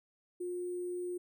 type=tone with sample-and-hold; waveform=sine; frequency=356.8 Hz; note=F4; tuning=37 cents sharp; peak=-35 dBFS; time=0.4-1.18 s; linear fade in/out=10 ms; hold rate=8820 Hz; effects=none